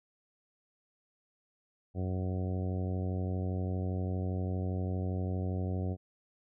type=harmonic tone; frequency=92.5 Hz; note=F#2; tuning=in tune; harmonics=1 / 2 / 3 / 4 / 5 / 6 / 7 / 8; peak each=-32 / -38 / -42 / -44 / -46 / -48 / -49 / -50 dBFS; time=1.94-5.97 s; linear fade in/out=50 ms; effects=none